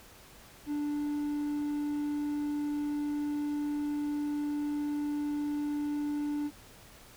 triangle tone, 293.7 Hz, D4, in tune, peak -28 dBFS, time 0.66-6.51 s, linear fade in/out 50 ms, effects pink hiss -54 dBFS RMS until 7.16 s

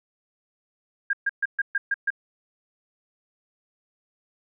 sine tone bursts, 1613 Hz, G6, 49 cents sharp, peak -20 dBFS, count 7, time 1.1-2.104 s, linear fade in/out 5 ms, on 32 ms, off 130 ms, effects none

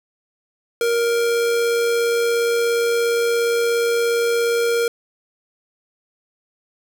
square tone with amplitude modulation, 468.1 Hz, A#4, 7 cents sharp, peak -16 dBFS, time 0.81-4.88 s, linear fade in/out 2 ms, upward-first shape sine, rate 97.1 Hz, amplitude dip 25%, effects none

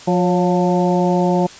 harmonic tone with a mistuned harmonic, 177.7 Hz, F3, 30 cents sharp, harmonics 1 / 2 / 3 / 4 / 5, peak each -16 / -19 / -21 / -22 / -23 dBFS, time 0.07-1.47 s, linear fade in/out 10 ms, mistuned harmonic 3, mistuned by +58 cents, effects white hiss -38 dBFS RMS until 1.59 s + resampled to 16000 Hz

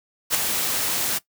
white noise with ADSR envelope, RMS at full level -17 dBFS, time 0.3-1.19 s, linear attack 47 ms, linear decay 3 ms, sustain -7 dB, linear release 17 ms, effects noise-tail reverb RT60 0.1 s tail -19 dB re dry + high-pass 80 Hz 12 dB/octave

